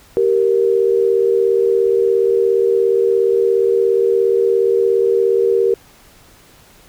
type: tone pair together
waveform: sine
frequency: 389.1 / 466.2 Hz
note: G4 / A#4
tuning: -13 / 0 cents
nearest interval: minor third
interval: 313 cents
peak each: -14 dBFS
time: 0.17-5.74 s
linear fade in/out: 0 ms
effects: pink hiss -47 dBFS RMS until 6.88 s